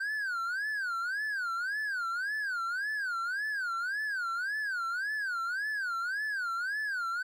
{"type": "tone with vibrato", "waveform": "triangle", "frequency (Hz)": 1532, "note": "G6", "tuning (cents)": -40, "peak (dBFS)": -29, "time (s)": [0, 7.23], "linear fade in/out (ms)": 10, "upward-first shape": "sine", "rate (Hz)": 1.8, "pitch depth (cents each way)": 220, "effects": []}